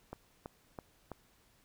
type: click train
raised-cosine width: 1 ms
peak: -28 dBFS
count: 4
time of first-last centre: 0.13-1.117 s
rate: 3.04 Hz
effects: pink hiss -68 dBFS RMS until 1.64 s